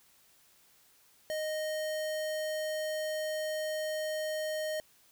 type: tone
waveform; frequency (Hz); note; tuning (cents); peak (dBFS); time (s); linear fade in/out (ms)
square; 620; D#5; -6; -33; 1.3-4.8; 0
effects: white hiss -64 dBFS RMS until 5.11 s